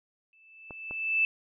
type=tone with exponential growth; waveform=sine; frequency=2637 Hz; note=E7; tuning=in tune; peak=-20 dBFS; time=0.33-1.25 s; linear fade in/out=1 ms; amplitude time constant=200 ms
type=clicks; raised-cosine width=1 ms; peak=-28 dBFS; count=2; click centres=0.708 / 0.91 s
effects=none